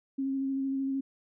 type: tone with vibrato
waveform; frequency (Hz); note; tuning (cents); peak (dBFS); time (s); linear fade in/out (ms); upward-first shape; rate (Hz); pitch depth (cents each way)
sine; 270; C#4; -45; -28; 0.18-1.01; 10; square; 13; 12
effects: none